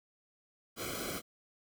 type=noise with comb filter; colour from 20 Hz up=pink; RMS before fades=-39 dBFS; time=0.76-1.22 s; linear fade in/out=50 ms; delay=1.1 ms; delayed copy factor=-1; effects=none